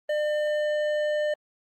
sine tone with hard clipping, 601 Hz, D5, 40 cents sharp, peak -25 dBFS, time 0.09-1.34 s, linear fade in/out 5 ms, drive 9 dB, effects Opus 24 kbps

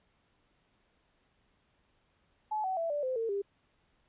sine tone with pitch steps, 857 / 754.7 / 664.7 / 585.3 / 515.5 / 454 / 399.8 Hz, A5 / F#5 / E5 / D5 / C5 / A#4 / G4, -46 / +34 / +14 / -6 / -26 / -46 / +34 cents, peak -30 dBFS, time 2.51-3.42 s, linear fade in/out 10 ms, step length 130 ms, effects pink hiss -72 dBFS RMS until 4.08 s + resampled to 8000 Hz

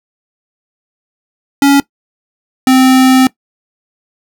square tone pair in turn, 280 / 260 Hz, C#4 / C4, +18 / -11 cents, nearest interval minor second, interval 129 cents, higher first, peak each -5 dBFS, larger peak neither, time 1.62-1.8 / 2.67-3.27 s, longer second, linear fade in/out 2 ms, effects noise-tail reverb RT60 0.1 s tail -20 dB re dry

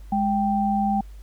sine tone pair together, 207.1 / 784 Hz, G#3 / G5, -5 / 0 cents, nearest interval octave + major seventh, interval 2305 cents, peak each -22 dBFS, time 0.12-1.01 s, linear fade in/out 5 ms, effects added 50 Hz sine -38 dBFS peak until 1.22 s + pink hiss -58 dBFS RMS until 1.22 s

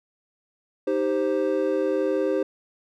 triangle chord, C minor, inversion first, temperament equal, 311.1 / 392 / 523.3 Hz, Eb4 / G4 / C5, 0 / 0 / 0 cents, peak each -25 / -23 / -23 dBFS, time 0.87-2.43 s, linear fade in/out 5 ms, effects none

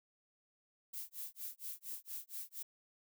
violet noise with tremolo, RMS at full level -43 dBFS, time 0.93-2.63 s, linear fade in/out 10 ms, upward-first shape sine, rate 4.3 Hz, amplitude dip 100%, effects none

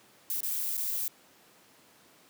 violet noise with dropouts, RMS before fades -32 dBFS, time 0.3-1.08 s, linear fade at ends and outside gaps 1 ms, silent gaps 0.406-0.431 / 0.77-0.776 s, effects pink hiss -59 dBFS RMS until 2.29 s + high-pass 200 Hz 12 dB/octave

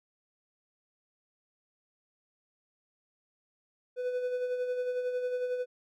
triangle tone with tremolo, 498.3 Hz, B4, 15 cents sharp, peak -26 dBFS, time 3.96-5.66 s, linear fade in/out 50 ms, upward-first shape sine, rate 11 Hz, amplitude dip 45%, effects none

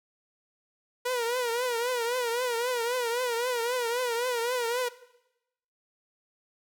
sawtooth tone with vibrato, 482.7 Hz, B4, 40 cents flat, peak -23 dBFS, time 1.05-4.89 s, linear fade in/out 10 ms, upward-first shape triangle, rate 3.8 Hz, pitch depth 110 cents each way, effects noise-tail reverb RT60 0.9 s tail -18 dB re dry

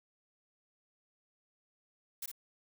blue noise with echo, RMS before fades -40 dBFS, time 2.22-2.26 s, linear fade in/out 5 ms, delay 56 ms, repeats 1, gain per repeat -4 dB, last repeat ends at 2.316 s, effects none

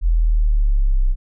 sine linear sweep, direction down, 42.37 to 30.87 Hz, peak -12 dBFS, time 0.01-1.16 s, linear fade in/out 50 ms, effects none

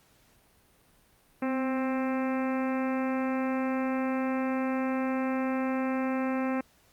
harmonic tone with a mistuned harmonic, 263.6 Hz, C4, 13 cents sharp, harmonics 1 / 2 / 3 / 4 / 5 / 6 / 7 / 8 / 9 / 10, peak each -28 / -34 / -38 / -40 / -42 / -44 / -45 / -46 / -47 / -48 dBFS, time 1.42-6.61 s, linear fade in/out 5 ms, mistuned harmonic 1, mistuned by -34 cents, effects pink hiss -63 dBFS RMS until 6.92 s + Opus 48 kbps

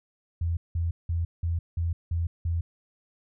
sine tone bursts, 84.2 Hz, E2, 37 cents sharp, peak -24 dBFS, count 7, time 0.41-2.61 s, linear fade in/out 5 ms, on 160 ms, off 180 ms, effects none

